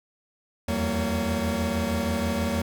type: tone cluster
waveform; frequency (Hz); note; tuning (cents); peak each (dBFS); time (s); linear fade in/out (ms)
40% pulse; 81.3 / 87.6 / 193.4 / 231.1 / 563; E2 / F2 / G3 / A#3 / C#5; -23 / +6 / -23 / -15 / +27; -31 / -32 / -31 / -27 / -31; 0.68-2.62; 5
effects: none